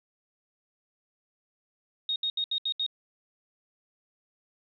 sine tone bursts, 3729 Hz, A#7, in tune, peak -26 dBFS, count 6, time 2.09-2.864 s, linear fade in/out 2 ms, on 69 ms, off 72 ms, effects none

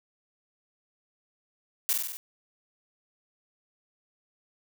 blue noise with echo, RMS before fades -25 dBFS, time 1.89-1.93 s, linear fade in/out 0 ms, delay 48 ms, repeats 5, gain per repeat -3 dB, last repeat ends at 2.17 s, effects none

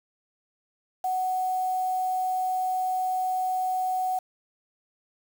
sine tone with quantisation, 744 Hz, F#5, 9 cents sharp, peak -24 dBFS, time 1.04-4.19 s, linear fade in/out 5 ms, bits 7, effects none

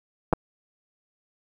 clicks, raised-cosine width 1 ms, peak -7 dBFS, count 2, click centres 0.328 / 0.334 s, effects 8-bit

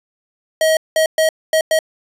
square tone bursts at uneven times, 635 Hz, D#5, 35 cents sharp, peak -12 dBFS, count 5, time 0.61-0.77 / 0.96-1.06 / 1.18-1.29 / 1.53-1.61 / 1.71-1.79 s, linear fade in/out 2 ms, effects resampled to 32000 Hz + 7-bit

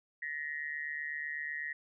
sine tone with amplitude modulation, 1888 Hz, A#6, 22 cents sharp, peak -32 dBFS, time 0.22-1.73 s, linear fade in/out 5 ms, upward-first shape sine, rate 148 Hz, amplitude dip 85%, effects none

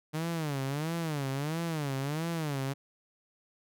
sawtooth tone with vibrato, 150.5 Hz, D3, 43 cents sharp, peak -27 dBFS, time 0.13-2.74 s, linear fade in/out 20 ms, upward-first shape sine, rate 1.5 Hz, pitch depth 200 cents each way, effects none

